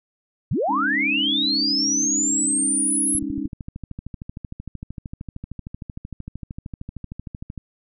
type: linear sweep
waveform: sine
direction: up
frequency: 77.78 to 11030 Hz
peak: -19 dBFS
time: 0.51-3.19 s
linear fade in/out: 5 ms
type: chord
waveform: sine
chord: Ab suspended fourth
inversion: none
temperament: equal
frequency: 207.7 / 277.2 / 311.1 Hz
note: Ab3 / Db4 / Eb4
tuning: 0 / 0 / 0 cents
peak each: -32 / -27 / -29 dBFS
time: 0.68-3.48 s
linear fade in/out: 20 ms
type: click train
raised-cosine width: 5 ms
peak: -20 dBFS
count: 59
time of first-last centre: 3.15-7.577 s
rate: 13.1 Hz
effects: none